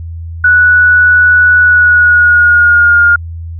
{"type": "tone with pitch glide", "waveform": "sine", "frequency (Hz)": [1474, 1416.4], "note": ["F#6", "F6"], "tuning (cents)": [-7, 24], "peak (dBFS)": -3, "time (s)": [0.44, 3.16], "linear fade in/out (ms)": 5, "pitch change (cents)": -69, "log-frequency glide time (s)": [1.6, 3.03], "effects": ["added 83 Hz sine -20 dBFS peak until 3.59 s"]}